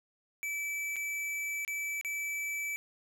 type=tone with dropouts; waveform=square; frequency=2309 Hz; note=D7; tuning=30 cents flat; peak=-34 dBFS; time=0.43-2.76 s; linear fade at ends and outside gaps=0 ms; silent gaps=0.959-0.965 / 1.649-1.678 / 2.012-2.048 s; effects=none